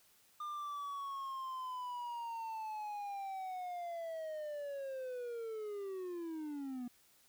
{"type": "linear sweep", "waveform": "triangle", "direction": "down", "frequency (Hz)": [1209, 240], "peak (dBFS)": -38, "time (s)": [0.4, 6.88], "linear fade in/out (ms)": 5, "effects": ["white hiss -68 dBFS RMS until 7.28 s"]}